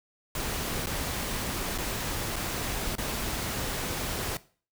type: noise with dropouts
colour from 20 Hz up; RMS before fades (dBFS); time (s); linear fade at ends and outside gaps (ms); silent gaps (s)
pink; -32; 0.35-4.37; 2; 0.86-0.869 / 1.779-1.784 / 2.359-2.363 / 2.954-2.982
effects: noise-tail reverb RT60 0.4 s tail -18 dB re dry